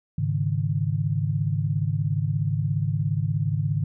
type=chord; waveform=sine; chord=Ab suspended fourth; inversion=none; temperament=equal; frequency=103.83 / 138.59 / 155.56 Hz; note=Ab2 / Db3 / Eb3; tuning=0 / 0 / 0 cents; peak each=-26 dBFS; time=0.18-3.84 s; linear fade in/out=5 ms; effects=none